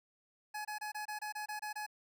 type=tone bursts; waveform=25% pulse; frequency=845 Hz; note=G#5; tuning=30 cents sharp; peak=-35 dBFS; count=10; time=0.54-1.865 s; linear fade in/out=10 ms; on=110 ms; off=25 ms; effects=none